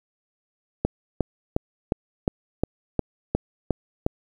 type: click train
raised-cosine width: 2 ms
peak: -7 dBFS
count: 10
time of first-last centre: 0.85-4.064 s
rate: 2.8 Hz
effects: 8-bit